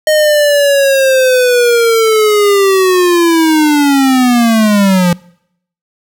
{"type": "linear sweep", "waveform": "square", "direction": "down", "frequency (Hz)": [620, 172.3], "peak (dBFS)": -7, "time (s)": [0.07, 5.13], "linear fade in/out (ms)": 2, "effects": ["noise-tail reverb RT60 0.7 s tail -24 dB re dry"]}